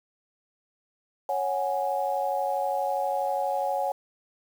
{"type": "chord", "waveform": "sine", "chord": "C# suspended fourth", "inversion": "none", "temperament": "just", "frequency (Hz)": [554.4, 739.2, 831.5], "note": ["C#5", "F#5", "G#5"], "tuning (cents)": [0, -2, 2], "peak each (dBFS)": -29, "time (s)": [1.29, 3.92], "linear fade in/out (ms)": 2, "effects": ["8-bit"]}